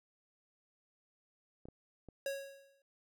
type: clicks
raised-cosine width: 2 ms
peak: -37 dBFS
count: 3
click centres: 1.655 / 1.686 / 2.087 s
type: tone with exponential decay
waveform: square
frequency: 551 Hz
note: C#5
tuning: 11 cents flat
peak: -34 dBFS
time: 2.26-2.82 s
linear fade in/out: 2 ms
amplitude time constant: 120 ms
effects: none